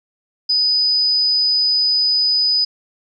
sine tone, 4985 Hz, D#8, 2 cents sharp, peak -13 dBFS, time 0.49-2.65 s, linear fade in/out 10 ms, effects none

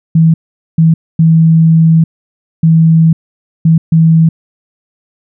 sine tone bursts at uneven times, 162.4 Hz, E3, 26 cents flat, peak -3 dBFS, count 6, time 0.15-0.34 / 0.78-0.94 / 1.19-2.04 / 2.63-3.13 / 3.65-3.78 / 3.92-4.29 s, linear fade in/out 5 ms, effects none

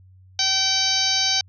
harmonic tone with a mistuned harmonic, 770 Hz, G5, 31 cents flat, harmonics 1 / 2 / 3 / 4 / 5 / 6 / 7 / 8, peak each -31 / -32 / -30 / -27 / -25 / -23 / -26 / -26 dBFS, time 0.39-1.41 s, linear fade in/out 2 ms, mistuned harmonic 7, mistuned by +25 cents, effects added 93 Hz sine -47 dBFS peak until 1.48 s

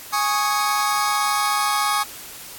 sawtooth chord, Ab suspended fourth, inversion none, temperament just, 830.6 / 1107.5 / 1245.9 Hz, Ab5 / Db6 / Eb6, 0 / -2 / +2 cents, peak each -19 dBFS, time 0.12-2.04 s, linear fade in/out 20 ms, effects white hiss -38 dBFS RMS until 2.58 s + AAC 64 kbps

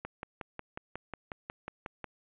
click train, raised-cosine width 0.5 ms, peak -23 dBFS, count 12, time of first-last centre 0.05-2.043 s, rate 5.52 Hz, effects resampled to 8000 Hz + 10-bit

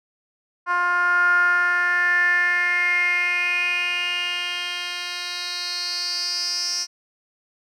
10% pulse tone with band-pass filter sweep, 353.7 Hz, F4, 22 cents sharp, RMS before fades -22 dBFS, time 0.66-6.87 s, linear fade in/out 50 ms, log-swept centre 1200 to 5500 Hz, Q 7.1, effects none

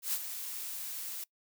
blue noise with ADSR envelope, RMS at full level -31 dBFS, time 0.02-1.24 s, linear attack 110 ms, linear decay 53 ms, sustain -9 dB, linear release 5 ms, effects noise-tail reverb RT60 0.1 s tail -23 dB re dry

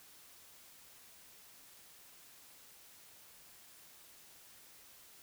silence, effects white hiss -59 dBFS RMS until 5.22 s

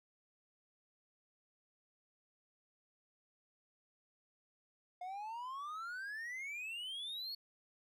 triangle exponential sweep, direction up, 710 to 4435 Hz, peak -40 dBFS, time 5.01-7.35 s, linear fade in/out 5 ms, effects none

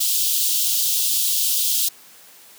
white high-pass noise, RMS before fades -20 dBFS, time 0-1.89 s, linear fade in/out 10 ms, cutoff 3000 Hz, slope 48 dB/octave, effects white hiss -47 dBFS RMS until 2.58 s + high-pass 150 Hz 12 dB/octave

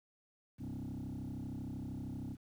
sine tone with frequency modulation, 185 Hz, F#3, in tune, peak -37 dBFS, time 0.58-2.37 s, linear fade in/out 50 ms, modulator 32.9 Hz, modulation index 3.3, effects tanh soft clip ceiling -39 dBFS + 11-bit

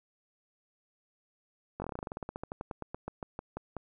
slowing click train, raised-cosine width 1 ms, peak -23 dBFS, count 26, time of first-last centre 1.8-3.767 s, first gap 20 ms, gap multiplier 1.1, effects none

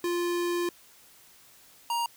square tone pair in turn, 348.6 / 939.6 Hz, F4 / A#5, -3 / +13 cents, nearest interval octave + perfect fourth, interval 1716 cents, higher second, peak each -27 dBFS, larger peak neither, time 0.04-0.69 / 1.9-2.06 s, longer first, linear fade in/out 2 ms, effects white hiss -56 dBFS RMS until 2.16 s

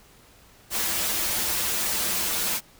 white noise with comb filter, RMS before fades -26 dBFS, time 0.7-2.61 s, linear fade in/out 50 ms, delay 7.3 ms, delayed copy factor -0.85, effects pink hiss -54 dBFS RMS until 2.79 s

